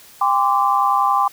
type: tone cluster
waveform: sine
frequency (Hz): 802 / 1034 / 1165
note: G5 / C6 / D6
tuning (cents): +39 / -21 / -14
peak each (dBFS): -18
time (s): 0.21-1.28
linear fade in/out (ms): 5
effects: white hiss -45 dBFS RMS until 1.32 s